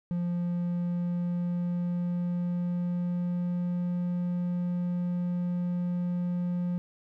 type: tone with pitch glide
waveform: triangle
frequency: 174.61 to 176.74 Hz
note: F3 to F3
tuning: 0 to +21 cents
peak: -25 dBFS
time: 0.11-6.78 s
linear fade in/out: 0 ms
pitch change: +21 cents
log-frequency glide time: 0.34-3.92 s
effects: none